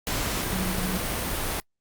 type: tone in noise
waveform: sine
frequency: 184.8 Hz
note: F#3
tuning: 2 cents flat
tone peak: -28 dBFS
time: 0.53-0.98 s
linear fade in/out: 0 ms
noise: pink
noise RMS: -28 dBFS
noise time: 0.07-1.6 s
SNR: -3 dB
effects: noise-tail reverb RT60 0.1 s tail -26 dB re dry + Opus 48 kbps